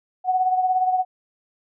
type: beating tone pair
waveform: sine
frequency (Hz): 740 / 757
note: F#5 / F#5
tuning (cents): 0 / +39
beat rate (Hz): 17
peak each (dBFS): -18 / -26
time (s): 0.24-1.05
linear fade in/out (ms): 50
effects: none